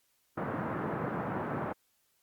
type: band-pass noise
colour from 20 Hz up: pink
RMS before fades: -35 dBFS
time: 0.37-1.73 s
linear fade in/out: 10 ms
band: 120 to 1500 Hz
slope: 24 dB/octave
effects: white hiss -73 dBFS RMS until 2.22 s + Opus 48 kbps